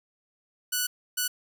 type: tone bursts at uneven times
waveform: 5% pulse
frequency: 1480 Hz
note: F#6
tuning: in tune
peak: -14 dBFS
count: 2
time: 0.72-0.87 / 1.17-1.28 s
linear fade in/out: 10 ms
effects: none